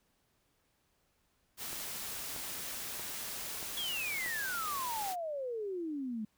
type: noise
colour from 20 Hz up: white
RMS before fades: -41 dBFS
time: 1.57-5.16 s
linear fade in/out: 50 ms
type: click train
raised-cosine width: 1 ms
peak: -33 dBFS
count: 5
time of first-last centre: 1.73-4.262 s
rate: 1.58 Hz
type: exponential sweep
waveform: sine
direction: down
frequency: 3400 to 208.7 Hz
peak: -35 dBFS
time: 3.77-6.25 s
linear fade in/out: 5 ms
effects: pink hiss -75 dBFS RMS until 6.37 s